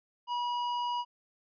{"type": "tone with tanh clipping", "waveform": "sine", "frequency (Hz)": 968, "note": "B5", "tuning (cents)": -35, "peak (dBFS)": -32, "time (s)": [0.27, 1.05], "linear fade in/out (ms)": 50, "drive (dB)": 14, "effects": ["resampled to 11025 Hz"]}